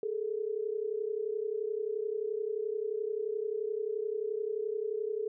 sine tone pair together, 415.3 / 446.8 Hz, G#4 / A4, 0 / +27 cents, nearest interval minor second, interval 127 cents, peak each -34 / -34 dBFS, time 0.03-5.28 s, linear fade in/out 2 ms, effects none

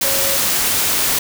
sine tone in noise, 550 Hz, C#5, 14 cents flat, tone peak -24 dBFS, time 0.04-0.37 s, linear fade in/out 5 ms, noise white, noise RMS -17 dBFS, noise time 0.01-1.19 s, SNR -10 dB, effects none

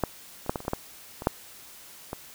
clicks, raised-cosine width 1 ms, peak -9 / -28 / -10 / -15 / -25 / -30 / -13 / -12 / -22 / -6 / -18 dBFS, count 11, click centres 0.037 / 0.463 / 0.495 / 0.558 / 0.604 / 0.651 / 0.681 / 0.734 / 1.221 / 1.271 / 2.131 s, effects white hiss -48 dBFS RMS until 2.34 s

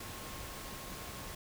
sine tone in noise, 1078 Hz, C#6, 49 cents flat, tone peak -54 dBFS, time 0-1.35 s, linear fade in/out 5 ms, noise pink, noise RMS -45 dBFS, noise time 0-1.35 s, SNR -12 dB, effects none

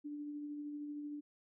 sine tone with tremolo, 293.7 Hz, D4, in tune, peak -40 dBFS, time 0.04-1.21 s, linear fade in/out 20 ms, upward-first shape sine, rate 13 Hz, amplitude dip 25%, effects none

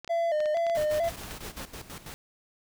clicks, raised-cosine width 0.2 ms, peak -23 dBFS, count 12, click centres 0.046 / 0.077 / 0.404 / 0.458 / 0.571 / 0.667 / 0.698 / 0.945 / 0.98 / 1.087 / 1.235 / 1.31 s
triangle tone with vibrato, 640 Hz, D#5, 49 cents sharp, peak -22 dBFS, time 0.09-1.1 s, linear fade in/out 20 ms, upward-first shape square, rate 2.2 Hz, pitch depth 91 cents each way
pink noise with tremolo, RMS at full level -41 dBFS, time 0.75-2.14 s, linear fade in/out 0 ms, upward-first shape square, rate 6.1 Hz, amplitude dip 70%
pink noise bursts, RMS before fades -41 dBFS, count 7, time 0.76-1.657 s, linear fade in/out 20 ms, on 99 ms, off 34 ms
effects none

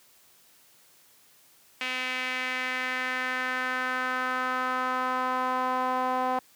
sawtooth tone with band-pass filter sweep, 255.4 Hz, C4, 42 cents flat, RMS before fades -29 dBFS, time 1.81-6.39 s, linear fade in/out 2 ms, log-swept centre 2500 to 870 Hz, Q 2.7, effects white hiss -59 dBFS RMS until 6.55 s + high-pass 80 Hz 12 dB/octave

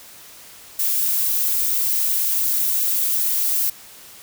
violet noise, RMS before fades -20 dBFS, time 0.79-3.7 s, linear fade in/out 5 ms, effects white hiss -43 dBFS RMS until 4.22 s

